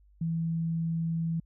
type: tone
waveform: sine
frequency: 164.6 Hz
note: E3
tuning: 2 cents flat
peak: -27 dBFS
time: 0.21-1.4 s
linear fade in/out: 5 ms
effects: added 50 Hz sine -57 dBFS peak until 1.45 s